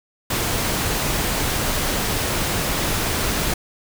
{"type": "noise", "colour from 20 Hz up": "pink", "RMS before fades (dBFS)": -22, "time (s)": [0.3, 3.54], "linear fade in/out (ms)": 5, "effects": []}